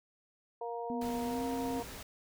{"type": "harmonic tone", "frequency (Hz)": 234.8, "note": "A#3", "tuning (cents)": 13, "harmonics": [2, 3, 4], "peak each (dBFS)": [-39, -41, -42], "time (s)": [0.61, 1.83], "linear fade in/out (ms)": 5}
{"type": "tone with pitch glide", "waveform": "sine", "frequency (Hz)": [244.5, 263.6], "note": ["B3", "C4"], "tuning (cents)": [-17, 13], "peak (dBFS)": -35, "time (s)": [0.9, 1.8], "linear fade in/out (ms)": 0, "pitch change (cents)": 130, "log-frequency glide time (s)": [1.25, 1.44]}
{"type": "noise", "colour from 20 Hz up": "pink", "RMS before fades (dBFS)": -46, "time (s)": [1.01, 2.03], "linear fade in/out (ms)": 5}
{"effects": []}